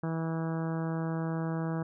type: harmonic tone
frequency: 162.9 Hz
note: E3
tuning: 20 cents flat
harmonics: 1 / 2 / 3 / 4 / 5 / 6 / 7 / 8 / 9 / 10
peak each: -31 / -37 / -41 / -43 / -45 / -47 / -48 / -49 / -50 / -51 dBFS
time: 0.03-1.83 s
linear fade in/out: 5 ms
effects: none